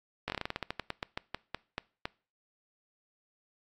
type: slowing click train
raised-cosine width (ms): 0.3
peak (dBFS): -17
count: 19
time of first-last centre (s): 0.28-2.055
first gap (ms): 19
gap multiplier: 1.17
effects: noise-tail reverb RT60 0.4 s tail -23 dB re dry + AAC 64 kbps